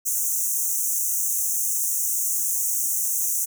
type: high-pass noise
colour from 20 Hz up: pink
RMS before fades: -24 dBFS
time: 0.05-3.46 s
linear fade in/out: 20 ms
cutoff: 6000 Hz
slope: 96 dB/octave
effects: none